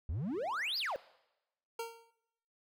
triangle exponential two-way sweep, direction up then down, 67.3 to 5160 to 490.3 Hz, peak -32 dBFS, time 0.09-0.96 s, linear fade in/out 0 ms, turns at 0.78 s
25% pulse tone with exponential decay, 459.8 Hz, A#4, 24 cents flat, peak -31 dBFS, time 1.79-2.11 s, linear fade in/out 5 ms, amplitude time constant 69 ms
effects noise-tail reverb RT60 0.9 s tail -20 dB re dry

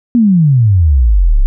sine exponential sweep, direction down, 246.9 to 30.65 Hz, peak -5 dBFS, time 0.15-1.46 s, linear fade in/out 0 ms, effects none

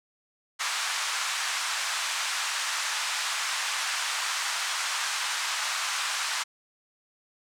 pink band-pass noise, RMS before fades -30 dBFS, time 0.59-6.44 s, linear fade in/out 20 ms, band 1000 to 8600 Hz, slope 24 dB/octave, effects none

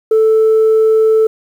sine tone, 440 Hz, A4, in tune, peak -5 dBFS, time 0.11-1.27 s, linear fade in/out 5 ms, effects tanh soft clip ceiling -5 dBFS + 7-bit

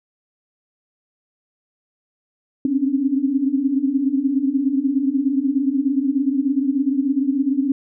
sine tone cluster, 261.7 / 271.6 / 288.4 Hz, C4 / C#4 / D4, 0 / -35 / -31 cents, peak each -21 dBFS, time 2.65-7.72 s, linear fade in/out 2 ms, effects none

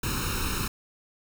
pink noise with comb filter, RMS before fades -29 dBFS, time 0.03-0.68 s, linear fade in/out 5 ms, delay 0.75 ms, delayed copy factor +0.95, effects none

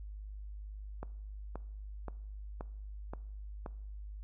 click train, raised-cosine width 1 ms, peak -27 dBFS, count 6, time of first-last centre 1.03-3.662 s, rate 1.9 Hz, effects noise-tail reverb RT60 0.7 s tail -20 dB re dry + added 51 Hz sine -42 dBFS peak until 4.23 s

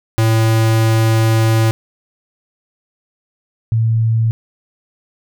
square / sine tone pair in turn, 112 / 112.91 Hz, A2 / A2, +31 / +45 cents, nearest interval unison, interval 14 cents, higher second, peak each -11 / -11 dBFS, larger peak neither, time 0.18-1.71 / 3.72-4.31 s, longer first, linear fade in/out 0 ms, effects none

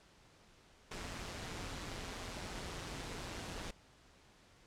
pink noise with amplitude modulation, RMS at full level -42 dBFS, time 0.91-3.71 s, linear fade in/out 5 ms, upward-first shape sine, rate 177 Hz, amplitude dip 50%, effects pink hiss -64 dBFS RMS until 4.66 s + low-pass 7000 Hz 12 dB/octave

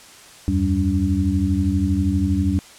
sine tone cluster, 80.8 / 93.3 / 193.3 / 286 Hz, E2 / F#2 / G3 / D4, -34 / +15 / -24 / -46 cents, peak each -22 dBFS, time 0.48-2.59 s, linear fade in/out 0 ms, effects white hiss -44 dBFS RMS until 2.78 s + low-pass 9000 Hz 12 dB/octave

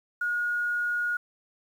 sine tone with quantisation, 1441 Hz, F#6, 46 cents flat, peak -25 dBFS, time 0.21-1.17 s, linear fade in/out 5 ms, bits 9, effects none

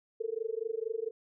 sine tone with amplitude modulation, 448.6 Hz, A4, 34 cents sharp, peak -28 dBFS, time 0.2-1.11 s, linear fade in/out 10 ms, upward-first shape sine, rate 24.3 Hz, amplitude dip 100%, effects none

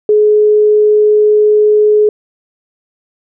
sine tone, 422.7 Hz, G#4, 31 cents sharp, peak -5 dBFS, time 0.09-2.09 s, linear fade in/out 2 ms, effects none

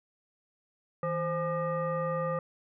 sine tone with frequency modulation, 523 Hz, C5, 1 cent flat, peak -28 dBFS, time 1.03-2.39 s, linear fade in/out 2 ms, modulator 684 Hz, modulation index 1.1, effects none

